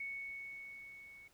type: tone with level ramp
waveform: sine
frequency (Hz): 2217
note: C#7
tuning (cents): 0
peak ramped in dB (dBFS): -39 to -54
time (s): 0-1.28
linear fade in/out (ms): 5
effects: pink hiss -69 dBFS RMS until 1.33 s